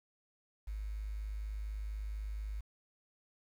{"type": "tone with quantisation", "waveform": "sine", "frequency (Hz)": 52.1, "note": "G#1", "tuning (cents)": 6, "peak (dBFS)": -37, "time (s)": [0.67, 2.61], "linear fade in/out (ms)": 10, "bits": 10, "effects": []}